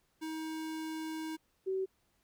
square / sine tone pair in turn, 317 / 380.6 Hz, D#4 / F#4, +32 / +49 cents, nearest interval minor third, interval 317 cents, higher second, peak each -38 / -31 dBFS, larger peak second, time 0.21-1.37 / 1.66-1.86 s, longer first, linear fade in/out 20 ms, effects pink hiss -75 dBFS RMS until 2.23 s

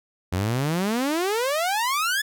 sawtooth exponential sweep, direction up, 86.1 to 1749 Hz, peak -18 dBFS, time 0.32-2.22 s, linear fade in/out 10 ms, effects none

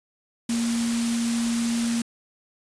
sine tone in noise, 233.1 Hz, A#3, in tune, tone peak -22 dBFS, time 0.49-2.02 s, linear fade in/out 5 ms, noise white, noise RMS -31 dBFS, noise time 0.49-2.02 s, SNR +6 dB, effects resampled to 22050 Hz

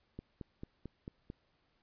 click train, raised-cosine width 3 ms, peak -30 dBFS, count 6, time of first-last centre 0.19-1.301 s, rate 4.5 Hz, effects pink hiss -75 dBFS RMS until 1.82 s + resampled to 11025 Hz

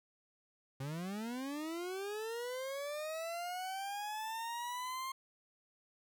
40% pulse linear sweep, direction up, 130 to 1066 Hz, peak -38 dBFS, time 0.8-5.12 s, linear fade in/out 5 ms, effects none

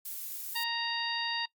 violet noise, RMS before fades -39 dBFS, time 0.05-0.64 s, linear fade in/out 5 ms
harmonic tone, 932.3 Hz, A#5, in tune, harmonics 1 / 2 / 3 / 4 / 5, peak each -37 / -37 / -37 / -37 / -37 dBFS, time 0.55-1.46 s, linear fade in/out 10 ms
effects noise-tail reverb RT60 0.1 s tail -21 dB re dry + Opus 48 kbps

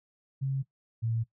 sine tone pair in turn, 135.2 / 114 Hz, C#3 / A#2, -43 / -38 cents, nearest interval minor third, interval 295 cents, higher first, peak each -27 dBFS, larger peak neither, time 0.41-0.63 / 1.02-1.24 s, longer neither, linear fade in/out 20 ms, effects noise-tail reverb RT60 0.1 s tail -17 dB re dry

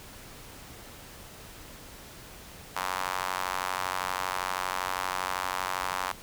sawtooth tone with high-pass filter, 92.6 Hz, F#2, 2 cents sharp, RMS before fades -32 dBFS, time 2.76-6.12 s, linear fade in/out 5 ms, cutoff 1000 Hz, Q 2.3, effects pink hiss -47 dBFS RMS until 6.22 s

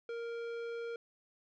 sine tone with tanh clipping, 466.2 Hz, A#4, in tune, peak -40 dBFS, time 0.09-0.96 s, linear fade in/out 2 ms, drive 14 dB, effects none

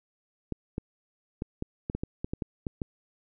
clicks, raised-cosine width 3 ms, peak -18 dBFS, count 12, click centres 0.523 / 0.781 / 1.421 / 1.624 / 1.899 / 1.95 / 2.035 / 2.245 / 2.335 / 2.422 / 2.668 / 2.818 s, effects none

